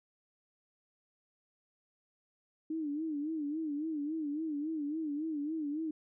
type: tone with vibrato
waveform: sine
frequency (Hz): 304.4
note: D#4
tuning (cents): -38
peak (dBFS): -33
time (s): 2.7-5.91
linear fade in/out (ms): 5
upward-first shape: sine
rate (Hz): 3.6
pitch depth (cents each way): 110
effects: none